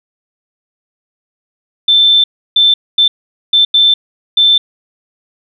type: tone bursts at uneven times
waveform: sine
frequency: 3545 Hz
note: A7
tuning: 12 cents sharp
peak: -5 dBFS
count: 6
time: 1.88-2.24 / 2.56-2.74 / 2.98-3.08 / 3.53-3.65 / 3.74-3.94 / 4.37-4.58 s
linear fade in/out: 5 ms
effects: none

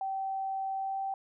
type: tone with pitch glide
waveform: sine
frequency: 773 to 777.5 Hz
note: G5 to G5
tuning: -24 to -14 cents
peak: -31 dBFS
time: 0.01-1.14 s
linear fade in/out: 2 ms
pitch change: +10 cents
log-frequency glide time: 0.75-1 s
effects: none

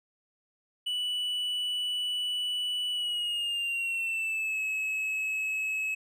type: tone with pitch glide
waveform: triangle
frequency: 2960 to 2577 Hz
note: F#7 to E7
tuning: 0 to -40 cents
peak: -27 dBFS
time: 0.86-5.95 s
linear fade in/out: 10 ms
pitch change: -240 cents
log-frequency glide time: 2.91-4.61 s
effects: none

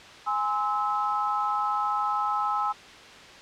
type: chord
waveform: sine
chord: Ab augmented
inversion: none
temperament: just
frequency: 830.6 / 1038.3 / 1297.8 Hz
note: Ab5 / C6 / E6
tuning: 0 / -14 / -27 cents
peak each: -28 / -31 / -27 dBFS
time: 0.26-2.73 s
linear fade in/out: 20 ms
effects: white hiss -46 dBFS RMS until 3.41 s + low-pass 4000 Hz 12 dB/octave

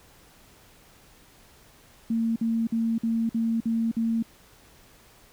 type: tone bursts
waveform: sine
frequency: 227.6 Hz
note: A#3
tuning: 41 cents flat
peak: -22 dBFS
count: 7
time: 2.1-4.226 s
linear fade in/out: 5 ms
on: 260 ms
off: 51 ms
effects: pink hiss -55 dBFS RMS until 5.32 s

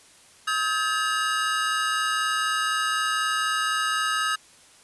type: tone cluster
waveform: square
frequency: 1274 / 1589 / 1713 / 2842 Hz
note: D#6 / G6 / A6 / F7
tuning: +41 / +23 / -47 / +30 cents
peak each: -26 / -30 / -32 / -32 dBFS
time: 0.47-4.36 s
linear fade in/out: 10 ms
effects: white hiss -53 dBFS RMS until 4.83 s + resampled to 24000 Hz

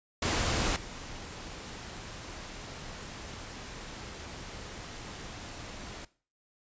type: noise with level steps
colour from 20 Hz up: pink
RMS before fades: -29 / -43 dBFS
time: 0.22-6.05 s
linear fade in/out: 5 ms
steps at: 0.76 s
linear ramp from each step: 2 ms
effects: noise-tail reverb RT60 0.4 s tail -19 dB re dry + resampled to 16000 Hz

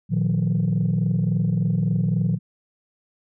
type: chord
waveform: sine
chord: Bb suspended fourth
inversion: none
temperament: equal with one note detuned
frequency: 116.54 / 155.56 / 179.11 Hz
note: Bb2 / Eb3 / F3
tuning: 0 / 0 / +44 cents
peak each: -22 / -21 / -21 dBFS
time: 0.09-2.39 s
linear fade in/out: 50 ms
effects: tanh soft clip ceiling -14 dBFS

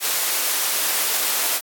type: high-pass noise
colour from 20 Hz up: white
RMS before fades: -21 dBFS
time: 0-1.61 s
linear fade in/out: 50 ms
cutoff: 430 Hz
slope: 12 dB/octave
effects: AAC 64 kbps

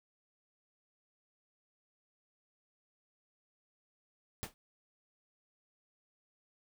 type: noise with exponential decay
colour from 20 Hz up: pink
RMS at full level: -36 dBFS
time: 4.43-4.54 s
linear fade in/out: 0 ms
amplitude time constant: 23 ms
effects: none

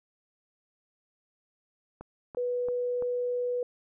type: click train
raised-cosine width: 1 ms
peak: -28 dBFS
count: 4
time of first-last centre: 2.01-3.024 s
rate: 2.96 Hz
type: tone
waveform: sine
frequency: 491.2 Hz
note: B4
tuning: 9 cents flat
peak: -27 dBFS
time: 2.37-3.63 s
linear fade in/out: 2 ms
effects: none

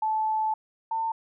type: tone pair in turn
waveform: sine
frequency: 871 / 898.6 Hz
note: A5 / A5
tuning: -18 / +36 cents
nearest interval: minor second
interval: 54 cents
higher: second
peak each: -23 / -25 dBFS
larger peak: first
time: 0.02-0.54 / 0.91-1.12 s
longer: first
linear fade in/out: 5 ms
effects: none

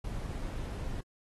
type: noise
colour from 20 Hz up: brown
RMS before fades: -37 dBFS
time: 0.04-1.01 s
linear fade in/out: 5 ms
effects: AAC 32 kbps

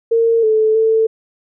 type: tone with pitch steps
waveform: sine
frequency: 458.3 / 436.2 / 444.4 Hz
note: A#4 / A4 / A4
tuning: -29 / -15 / +17 cents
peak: -10 dBFS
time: 0.11-1.07 s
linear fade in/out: 10 ms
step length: 320 ms
effects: none

